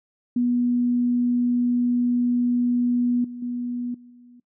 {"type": "tone with level steps", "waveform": "sine", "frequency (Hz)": 243.6, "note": "B3", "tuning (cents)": -24, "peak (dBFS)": [-18, -32, -25, -44, -46], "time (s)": [0.36, 4.4], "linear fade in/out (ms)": 5, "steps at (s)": [3.24, 3.42, 3.94, 4.1], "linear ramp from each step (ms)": 5, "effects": ["noise-tail reverb RT60 0.1 s tail -21 dB re dry"]}